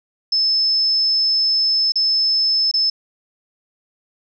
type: tone with dropouts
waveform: sine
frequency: 5240 Hz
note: E8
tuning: 11 cents flat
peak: -14 dBFS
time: 0.32-2.9 s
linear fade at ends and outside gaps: 5 ms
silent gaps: 1.921-1.956 / 2.714-2.738 s
effects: none